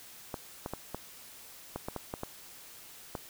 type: clicks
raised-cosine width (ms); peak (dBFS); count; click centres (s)
1; -21; 10; 0.342 / 0.661 / 0.736 / 0.946 / 1.76 / 1.885 / 1.963 / 2.139 / 2.234 / 3.152
effects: white hiss -51 dBFS RMS until 3.29 s